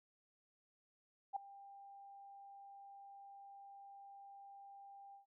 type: tone with ADSR envelope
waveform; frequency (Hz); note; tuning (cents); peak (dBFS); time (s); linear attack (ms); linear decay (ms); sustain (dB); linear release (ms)
sine; 795; G5; +24; -34; 1.33-5.26; 32; 4; -20; 120
effects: none